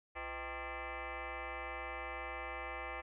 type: tone with frequency modulation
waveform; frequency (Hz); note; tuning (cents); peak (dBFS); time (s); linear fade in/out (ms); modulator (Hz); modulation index
sine; 629; D#5; +19; -40; 0.15-3.02; 20; 284; 6.4
effects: none

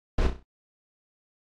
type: noise with echo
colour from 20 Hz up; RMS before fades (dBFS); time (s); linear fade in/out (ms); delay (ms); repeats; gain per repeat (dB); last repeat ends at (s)
brown; -22; 0.18-0.27; 5; 32; 5; -7; 0.43
effects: low-pass 5000 Hz 12 dB/octave + AAC 64 kbps

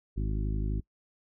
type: harmonic tone with a mistuned harmonic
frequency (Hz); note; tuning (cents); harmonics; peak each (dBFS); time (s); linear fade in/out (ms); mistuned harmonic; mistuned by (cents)
51.91; G#1; 0; 1 / 2 / 3 / 4 / 5 / 6 / 7; -29 / -35 / -39 / -41 / -43 / -45 / -46; 0.16-0.81; 20; 7; +27
effects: noise-tail reverb RT60 0.1 s tail -23 dB re dry

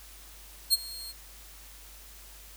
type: tone with ADSR envelope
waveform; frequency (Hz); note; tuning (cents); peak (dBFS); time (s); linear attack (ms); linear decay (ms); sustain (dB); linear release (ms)
sawtooth; 4242; C8; +23; -15; 0.7-1.13; 34; 27; -21; 28
effects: added 50 Hz sine -51 dBFS peak until 2.56 s + white hiss -51 dBFS RMS until 2.56 s

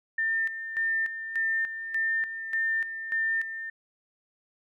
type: tone with tremolo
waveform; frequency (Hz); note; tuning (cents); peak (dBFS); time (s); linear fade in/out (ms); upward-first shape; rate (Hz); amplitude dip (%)
sine; 1801; A6; +40; -24; 0.18-3.7; 5; square; 1.7; 65
effects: none

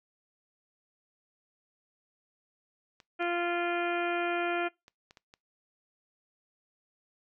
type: clicks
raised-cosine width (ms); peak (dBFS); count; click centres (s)
0.2; -35; 6; 3.002 / 3.225 / 4.881 / 5.109 / 5.172 / 5.339
type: harmonic tone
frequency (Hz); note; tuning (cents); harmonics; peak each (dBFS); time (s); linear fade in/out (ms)
347; F4; -11; 1 / 2 / 3 / 4 / 5 / 6 / 7 / 8 / 9; -32 / -33 / -45 / -35 / -40 / -44 / -38 / -48 / -47; 3.19-4.69; 20
effects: noise-tail reverb RT60 0.2 s tail -23 dB re dry

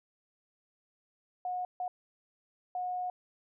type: tone bursts at uneven times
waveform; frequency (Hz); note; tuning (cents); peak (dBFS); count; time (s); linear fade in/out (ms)
sine; 726; F#5; -33; -32; 3; 1.45-1.65 / 1.8-1.88 / 2.75-3.1; 2
effects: none

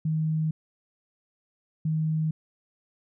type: tone pair in turn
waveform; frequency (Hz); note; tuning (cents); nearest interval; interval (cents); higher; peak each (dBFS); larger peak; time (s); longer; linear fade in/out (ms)
sine; 157.3 / 157.3; D#3 / D#3; +19 / +19; unison; 0; neither; -23; neither; 0.05-0.51 / 1.85-2.31; neither; 5
effects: none

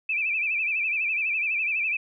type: tone with vibrato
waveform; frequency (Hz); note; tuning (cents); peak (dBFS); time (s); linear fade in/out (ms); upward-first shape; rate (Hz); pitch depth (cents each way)
sine; 2482; D#7; -5; -23; 0.09-1.97; 5; sine; 12; 110
effects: none

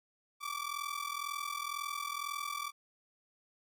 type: ring-modulated tone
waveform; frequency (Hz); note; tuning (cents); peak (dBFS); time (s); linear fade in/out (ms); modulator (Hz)
sawtooth; 1160; D6; -22; -30; 0.4-2.72; 50; 21
effects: none

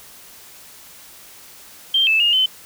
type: tone with pitch steps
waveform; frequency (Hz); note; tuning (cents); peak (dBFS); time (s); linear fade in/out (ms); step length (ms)
sine; 3163 / 2627 / 2843 / 3057; G7 / E7 / F7 / G7; +15 / -7 / +30 / -44; -13; 1.94-2.46; 5; 130
effects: white hiss -43 dBFS RMS until 2.65 s

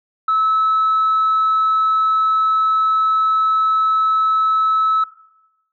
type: tone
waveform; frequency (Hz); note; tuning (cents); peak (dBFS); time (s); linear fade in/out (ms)
sine; 1300; E6; -24; -12; 0.28-5.04; 5
effects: noise-tail reverb RT60 0.9 s tail -18 dB re dry + tanh soft clip ceiling -10 dBFS

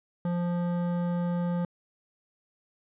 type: tone with hard clipping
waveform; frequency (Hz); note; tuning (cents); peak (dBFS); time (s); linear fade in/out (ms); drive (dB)
triangle; 174.61; F3; 0; -28; 0.25-1.65; 2; 17
effects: resampled to 8000 Hz

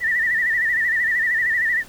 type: tone with vibrato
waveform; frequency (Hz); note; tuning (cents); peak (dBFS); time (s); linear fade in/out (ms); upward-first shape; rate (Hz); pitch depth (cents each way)
sine; 1872; A#6; +7; -17; 0-1.84; 50; sine; 13; 98
effects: pink hiss -45 dBFS RMS until 1.88 s

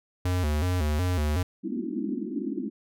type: tone with vibrato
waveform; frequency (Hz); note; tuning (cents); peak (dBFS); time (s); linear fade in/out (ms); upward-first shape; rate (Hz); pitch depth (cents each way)
square; 82.41; E2; 0; -24; 0.25-1.43; 5; square; 2.7; 160
type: band-pass noise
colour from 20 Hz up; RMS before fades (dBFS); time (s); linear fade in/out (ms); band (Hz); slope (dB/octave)
pink; -31; 1.63-2.7; 20; 200 to 360; 96
effects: none

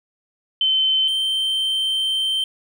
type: tone pair in turn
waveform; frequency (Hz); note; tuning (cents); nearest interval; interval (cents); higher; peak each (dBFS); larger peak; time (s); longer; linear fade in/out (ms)
sine / triangle; 3077 / 3118; G7 / G7; -33 / -10; unison; 23; second; -15 / -17; first; 0.61-1.08 / 1.08-2.44; second; 2
effects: none

